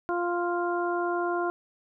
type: harmonic tone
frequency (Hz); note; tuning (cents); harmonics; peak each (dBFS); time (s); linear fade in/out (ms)
349.2; F4; 0; 1 / 2 / 3 / 4; -28 / -31 / -33 / -34; 0.09-1.5; 0
effects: none